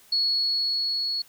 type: tone with level ramp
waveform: sine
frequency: 4363 Hz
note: C#8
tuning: 28 cents flat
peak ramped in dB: -20 to -25 dBFS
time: 0.12-1.22 s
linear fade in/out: 5 ms
effects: white hiss -55 dBFS RMS until 1.28 s